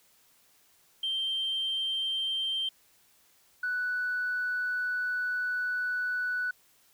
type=tone pair in turn; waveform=sine; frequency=3144 / 1483.8 Hz; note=G7 / F#6; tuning=+4 / +4 cents; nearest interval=octave + minor second; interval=1300 cents; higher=first; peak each=-27 dBFS; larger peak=neither; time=1.03-2.69 / 3.63-6.51 s; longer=second; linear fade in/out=5 ms; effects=tanh soft clip ceiling -24 dBFS + white hiss -64 dBFS RMS until 6.93 s